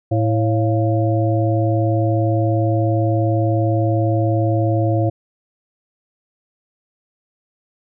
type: harmonic tone with a mistuned harmonic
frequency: 110 Hz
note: A2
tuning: in tune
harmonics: 1 / 3 / 5 / 6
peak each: -16 / -21 / -23 / -24 dBFS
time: 0.11-5.1 s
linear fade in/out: 10 ms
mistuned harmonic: 6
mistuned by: +84 cents
effects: none